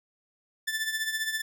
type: tone with tremolo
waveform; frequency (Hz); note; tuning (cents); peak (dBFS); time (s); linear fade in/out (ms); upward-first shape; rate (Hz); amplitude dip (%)
sawtooth; 1760; A6; 0; -22; 0.67-1.42; 10; triangle; 15; 70
effects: none